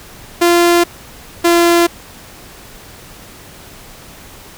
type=tone pair in turn; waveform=sawtooth; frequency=345.4 / 342.4 Hz; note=F4 / F4; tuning=-19 / -34 cents; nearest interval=unison; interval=15 cents; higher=first; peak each=-4 dBFS; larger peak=neither; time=0.41-0.84 / 1.44-1.87 s; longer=neither; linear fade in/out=10 ms; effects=pink hiss -37 dBFS RMS until 4.57 s